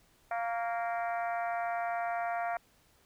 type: harmonic tone with a mistuned harmonic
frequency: 232.4 Hz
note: A#3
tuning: 5 cents flat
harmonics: 3 / 4 / 5 / 6 / 7 / 8 / 9 / 10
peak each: -32 / -43 / -44 / -41 / -48 / -45 / -51 / -49 dBFS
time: 0.31-2.57 s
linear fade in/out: 2 ms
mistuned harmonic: 5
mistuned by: -31 cents
effects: pink hiss -66 dBFS RMS until 3.05 s